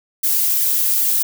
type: noise with flanger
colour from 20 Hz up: violet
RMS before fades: -17 dBFS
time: 0.23-1.23 s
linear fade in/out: 10 ms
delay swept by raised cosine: 0.73 to 6.33 ms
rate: 2.5 Hz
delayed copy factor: -0.8
effects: none